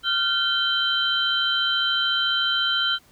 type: tone cluster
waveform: sine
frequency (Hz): 1394 / 1528 / 3114 / 3967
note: F6 / G6 / G7 / B7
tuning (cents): -4 / -45 / -12 / +7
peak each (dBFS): -25 / -30 / -22 / -29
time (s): 0.03-2.99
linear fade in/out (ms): 50
effects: pink hiss -56 dBFS RMS until 3.11 s